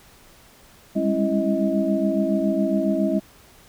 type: tone cluster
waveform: sine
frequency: 199 / 206.2 / 272.5 / 331.5 / 632 Hz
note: G3 / G#3 / C#4 / E4 / D#5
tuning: +26 / -12 / -29 / +10 / +27 cents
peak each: -25 dBFS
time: 0.95-3.2 s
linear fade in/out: 20 ms
effects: pink hiss -51 dBFS RMS until 3.68 s